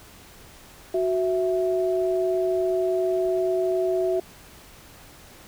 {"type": "tone pair together", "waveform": "sine", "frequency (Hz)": [370, 659.3], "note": ["F#4", "E5"], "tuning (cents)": [0, 0], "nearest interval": "minor seventh", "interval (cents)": 1000, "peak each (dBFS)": [-22, -25], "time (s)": [0.94, 4.2], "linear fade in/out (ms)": 5, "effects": ["pink hiss -48 dBFS RMS until 5.47 s"]}